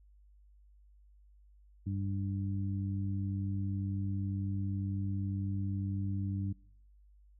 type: harmonic tone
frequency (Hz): 98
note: G2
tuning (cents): 0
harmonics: 1 / 2 / 3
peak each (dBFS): -33 / -39 / -43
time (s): 1.86-6.53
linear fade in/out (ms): 10
effects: noise-tail reverb RT60 0.7 s tail -25 dB re dry + added 50 Hz sine -58 dBFS peak until 7.39 s